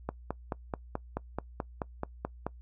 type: click train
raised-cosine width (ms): 1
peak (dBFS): -18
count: 12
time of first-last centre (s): 0.09-2.466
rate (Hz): 4.63
effects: noise-tail reverb RT60 0.1 s tail -22 dB re dry + added 60 Hz sine -47 dBFS peak until 2.61 s